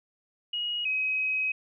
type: tone pair in turn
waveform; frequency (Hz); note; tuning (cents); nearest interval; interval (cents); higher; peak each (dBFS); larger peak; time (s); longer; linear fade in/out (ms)
sine; 2891 / 2536; F#7 / D#7; -41 / +32; major second; 227; first; -28 / -25; second; 0.53-0.85 / 0.85-1.52; second; 5
effects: none